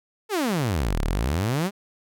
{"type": "exponential two-way sweep", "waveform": "sawtooth", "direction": "down then up", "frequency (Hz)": [458.1, 33.39, 210.6], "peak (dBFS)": -18, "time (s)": [0.29, 1.71], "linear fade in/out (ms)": 50, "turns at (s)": 1.01, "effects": []}